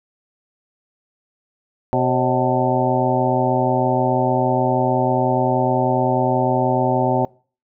harmonic tone with a mistuned harmonic, 126.4 Hz, B2, 41 cents sharp, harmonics 1 / 2 / 3 / 4 / 5 / 6 / 7, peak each -23 / -23 / -23 / -23 / -23 / -23 / -23 dBFS, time 1.93-7.25 s, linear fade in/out 0 ms, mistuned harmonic 4, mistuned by +120 cents, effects noise-tail reverb RT60 0.4 s tail -24 dB re dry

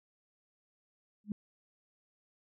sine tone with exponential growth, 207.7 Hz, G#3, in tune, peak -28 dBFS, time 1.24-1.32 s, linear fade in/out 2 ms, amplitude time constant 16 ms, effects none

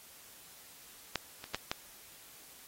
clicks, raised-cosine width 0.2 ms, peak -13 / -26 / -16 / -14 dBFS, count 4, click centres 1.157 / 1.441 / 1.546 / 1.715 s, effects white hiss -55 dBFS RMS until 2.67 s + AAC 48 kbps

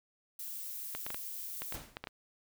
violet noise, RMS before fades -42 dBFS, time 0.39-1.76 s, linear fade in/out 5 ms
clicks, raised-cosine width 0.3 ms, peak -23 dBFS, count 9, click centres 0.95 / 1.065 / 1.104 / 1.145 / 1.62 / 1.724 / 1.969 / 2.04 / 2.072 s
pink noise with exponential decay, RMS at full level -41 dBFS, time 1.74-2.09 s, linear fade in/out 1 ms, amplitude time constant 75 ms
effects none

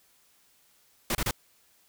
pink noise bursts, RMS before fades -28 dBFS, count 3, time 1.1-1.31 s, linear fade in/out 2 ms, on 50 ms, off 30 ms, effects white hiss -64 dBFS RMS until 1.88 s

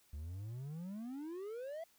triangle exponential sweep, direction up, 69.5 to 680 Hz, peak -40 dBFS, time 0.13-1.84 s, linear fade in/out 5 ms, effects white hiss -70 dBFS RMS until 1.98 s

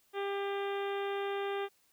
harmonic tone, 398.4 Hz, G4, 28 cents sharp, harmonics 1 / 2 / 3 / 4 / 5 / 6 / 7 / 8 / 9, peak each -34 / -40 / -44 / -46 / -48 / -50 / -51 / -52 / -53 dBFS, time 0.13-1.69 s, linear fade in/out 50 ms, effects white hiss -70 dBFS RMS until 1.92 s

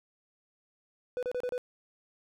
triangle tone bursts, 496.6 Hz, B4, 9 cents sharp, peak -28 dBFS, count 5, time 1.17-1.579 s, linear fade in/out 0 ms, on 57 ms, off 31 ms, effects none

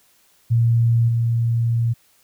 sine tone with level steps, 116.54 Hz, A#2, in tune, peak -13 / -16 dBFS, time 0.5-1.94 s, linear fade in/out 20 ms, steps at 1.08 s, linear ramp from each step 10 ms, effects white hiss -58 dBFS RMS until 2.23 s

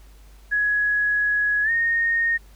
sine tone with pitch glide, 1676 to 1848.9 Hz, G#6 to A#6, +15 to -15 cents, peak -18 dBFS, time 0.51-2.38 s, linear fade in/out 20 ms, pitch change +170 cents, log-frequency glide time 1.63-1.71 s, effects added 50 Hz sine -45 dBFS peak until 2.55 s + pink hiss -56 dBFS RMS until 2.55 s

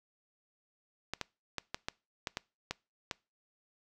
clicks, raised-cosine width 0.2 ms, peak -17 dBFS, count 9, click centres 1.136 / 1.213 / 1.583 / 1.745 / 1.885 / 2.272 / 2.371 / 2.71 / 3.112 s, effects noise-tail reverb RT60 0.3 s tail -24 dB re dry

